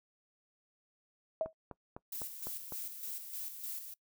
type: tone with exponential decay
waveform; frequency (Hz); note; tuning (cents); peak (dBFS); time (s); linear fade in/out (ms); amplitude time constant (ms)
sine; 642; E5; -46; -26; 1.41-1.53; 1; 25
type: click train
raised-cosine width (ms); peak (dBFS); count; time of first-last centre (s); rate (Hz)
1; -30; 6; 1.46-2.723; 3.96
type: noise with tremolo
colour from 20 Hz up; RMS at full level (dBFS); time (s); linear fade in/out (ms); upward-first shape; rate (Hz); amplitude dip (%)
violet; -41; 2.12-3.94; 5; square; 3.3; 50
effects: noise-tail reverb RT60 0.1 s tail -22 dB re dry